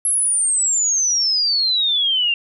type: exponential sweep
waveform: sine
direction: down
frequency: 11175 to 2748 Hz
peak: -15 dBFS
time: 0.05-2.34 s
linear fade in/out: 2 ms
effects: none